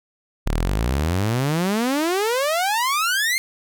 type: exponential sweep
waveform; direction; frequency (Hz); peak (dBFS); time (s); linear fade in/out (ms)
sawtooth; up; 34.28 to 2152; -15; 0.46-3.38; 0
effects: none